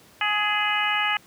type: harmonic tone with a mistuned harmonic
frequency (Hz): 419.2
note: G#4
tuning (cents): +16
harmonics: 2 / 3 / 4 / 5 / 6 / 7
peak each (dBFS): -28 / -28 / -28 / -28 / -28 / -28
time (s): 0.21-1.17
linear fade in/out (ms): 2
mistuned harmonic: 5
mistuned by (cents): -29
effects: pink hiss -53 dBFS RMS until 1.26 s + high-pass 100 Hz 12 dB/octave

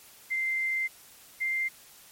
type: tone pair in turn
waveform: sine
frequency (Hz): 2085 / 2095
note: C7 / C7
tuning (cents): -7 / +2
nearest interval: unison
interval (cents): 9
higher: second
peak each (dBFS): -26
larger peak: neither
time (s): 0.3-0.88 / 1.4-1.69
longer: first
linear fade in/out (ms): 20
effects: white hiss -53 dBFS RMS until 2.11 s + MP3 64 kbps

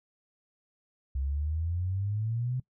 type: exponential sweep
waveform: sine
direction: up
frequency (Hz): 65.41 to 129.9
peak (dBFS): -28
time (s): 1.15-2.6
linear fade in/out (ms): 5
effects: noise-tail reverb RT60 0.1 s tail -21 dB re dry

